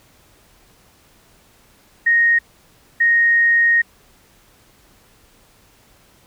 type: tone bursts at uneven times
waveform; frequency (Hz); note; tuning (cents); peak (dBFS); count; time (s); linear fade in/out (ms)
sine; 1864.7; A#6; 0; -11; 2; 2.06-2.39 / 3-3.82; 10
effects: pink hiss -53 dBFS RMS until 6.26 s